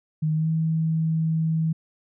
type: tone with pitch glide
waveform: sine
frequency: 155.56 to 160.67 Hz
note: D#3 to E3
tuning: 0 to -44 cents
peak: -20 dBFS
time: 0.22-1.73 s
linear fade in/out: 10 ms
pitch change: +56 cents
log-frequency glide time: 0.33-0.49 s
effects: none